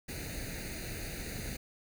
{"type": "noise with comb filter", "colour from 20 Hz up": "pink", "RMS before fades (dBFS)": -40, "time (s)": [0.08, 1.57], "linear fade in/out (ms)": 10, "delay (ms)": 0.46, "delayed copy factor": 0.85, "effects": []}